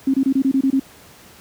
sine tone bursts, 268.5 Hz, C4, 45 cents sharp, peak -13 dBFS, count 8, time 0.07-0.797 s, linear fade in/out 5 ms, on 69 ms, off 25 ms, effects pink hiss -45 dBFS RMS until 1.4 s + high-pass 80 Hz 12 dB/octave

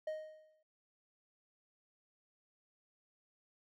triangle tone with exponential decay, 622.3 Hz, D#5, in tune, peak -33 dBFS, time 0.07-0.63 s, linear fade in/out 5 ms, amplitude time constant 120 ms, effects noise-tail reverb RT60 0.2 s tail -25 dB re dry

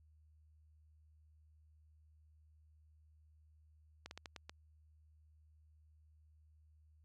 slowing click train, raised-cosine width 0.2 ms, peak -30 dBFS, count 6, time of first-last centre 4.06-4.495 s, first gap 51 ms, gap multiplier 1.27, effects added 77 Hz sine -64 dBFS peak until 7.04 s

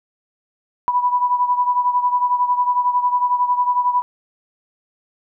sine beating tone pair, 983 / 994 Hz, B5 / B5, -8 / +11 cents, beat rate 11 Hz, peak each -16 / -21 dBFS, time 0.88-4.02 s, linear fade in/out 0 ms, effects none

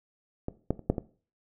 clicks, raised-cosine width 2 ms, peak -18 / -12 / -29 / -9 / -17 dBFS, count 5, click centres 0.484 / 0.706 / 0.793 / 0.9 / 0.982 s, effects noise-tail reverb RT60 0.4 s tail -17 dB re dry

